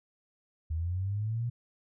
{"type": "linear sweep", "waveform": "sine", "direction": "up", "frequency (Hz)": [77.1, 121.5], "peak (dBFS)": -29, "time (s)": [0.7, 1.5], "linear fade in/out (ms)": 10, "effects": []}